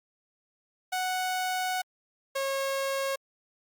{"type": "tone pair in turn", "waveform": "sawtooth", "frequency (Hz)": [740, 544.3], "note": ["F#5", "C#5"], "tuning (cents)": [0, -32], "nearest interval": "perfect fourth", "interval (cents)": 532, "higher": "first", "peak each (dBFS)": -24, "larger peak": "neither", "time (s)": [[0.92, 1.82], [2.35, 3.16]], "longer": "first", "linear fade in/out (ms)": 10, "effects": ["Opus 48 kbps"]}